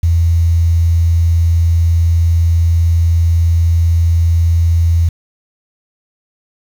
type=tone with quantisation; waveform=sine; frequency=83.8 Hz; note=E2; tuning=29 cents sharp; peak=-8 dBFS; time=0.03-5.09 s; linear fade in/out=5 ms; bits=6; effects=none